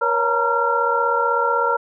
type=tone cluster; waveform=sine; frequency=475.5 / 558 / 908 / 944 / 1374 Hz; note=A#4 / C#5 / A#5 / A#5 / F6; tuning=+34 / +11 / -46 / +22 / -29 cents; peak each=-23 / -25 / -26 / -22 / -20 dBFS; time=0.01-1.77 s; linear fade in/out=10 ms; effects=none